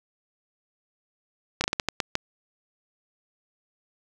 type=slowing click train; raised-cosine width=0.2 ms; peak=-6 dBFS; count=8; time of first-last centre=1.61-2.154 s; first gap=30 ms; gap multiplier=1.31; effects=none